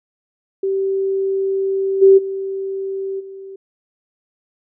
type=tone with level steps; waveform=sine; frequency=387.7 Hz; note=G4; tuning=19 cents flat; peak=-16 / -5 / -21 / -31 dBFS; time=0.63-3.56 s; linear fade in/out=5 ms; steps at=2.01 / 2.17 / 3.19 s; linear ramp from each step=20 ms; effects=none